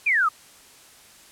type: exponential sweep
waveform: sine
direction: down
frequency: 2511 to 1191 Hz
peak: -17 dBFS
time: 0.06-0.29 s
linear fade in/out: 10 ms
effects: white hiss -50 dBFS RMS until 1.31 s + low-pass 11000 Hz 12 dB/octave